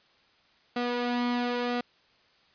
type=tone with flanger; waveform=sawtooth; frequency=243.2 Hz; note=B3; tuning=26 cents flat; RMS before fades=-29 dBFS; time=0.76-1.81 s; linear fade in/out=5 ms; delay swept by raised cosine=1.5 to 3.2 ms; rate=0.99 Hz; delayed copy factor=+0.5; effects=white hiss -63 dBFS RMS until 2.54 s + resampled to 11025 Hz